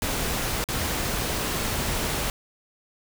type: noise with dropouts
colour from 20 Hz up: pink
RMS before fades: -27 dBFS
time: 0.02-2.3 s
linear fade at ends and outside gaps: 1 ms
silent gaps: 0.641-0.687 s
effects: none